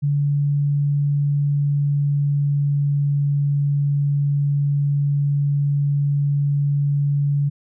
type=tone with pitch glide; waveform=sine; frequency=143.7 to 142.87 Hz; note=D3 to D3; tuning=-37 to -47 cents; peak=-16 dBFS; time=0.02-7.5 s; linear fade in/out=20 ms; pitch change=-10 cents; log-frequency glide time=1.39-3.22 s; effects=none